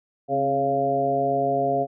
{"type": "harmonic tone with a mistuned harmonic", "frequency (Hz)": 138.59, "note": "C#3", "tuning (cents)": 0, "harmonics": [1, 2, 3, 4, 5], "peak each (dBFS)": [-33, -30, -27, -27, -22], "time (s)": [0.28, 1.87], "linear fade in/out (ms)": 50, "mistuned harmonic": 2, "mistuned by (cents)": -49, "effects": []}